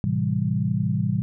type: chord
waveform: sine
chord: A minor seventh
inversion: none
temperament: equal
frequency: 110 / 130.81 / 164.81 / 196 Hz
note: A2 / C3 / E3 / G3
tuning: 0 / 0 / 0 / 0 cents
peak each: -26 dBFS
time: 0.04-1.22 s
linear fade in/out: 0 ms
effects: none